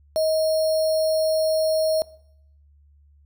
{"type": "tone with sample-and-hold", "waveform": "sine", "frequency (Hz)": 632, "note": "D#5", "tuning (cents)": 27, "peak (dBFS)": -18, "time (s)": [0.16, 2.02], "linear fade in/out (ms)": 0, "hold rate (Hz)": 4900, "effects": ["noise-tail reverb RT60 0.7 s tail -22 dB re dry", "added 72 Hz sine -52 dBFS peak until 3.25 s"]}